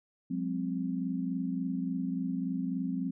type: tone cluster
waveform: sine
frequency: 181.1 / 204.6 / 261.7 Hz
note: F#3 / G#3 / C4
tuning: -37 / -26 / 0 cents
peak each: -34 / -38 / -33 dBFS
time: 0.3-3.11 s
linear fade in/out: 10 ms
effects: none